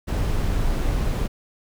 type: noise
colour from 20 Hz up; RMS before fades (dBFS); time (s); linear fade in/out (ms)
brown; -22; 0.07-1.28; 20
effects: none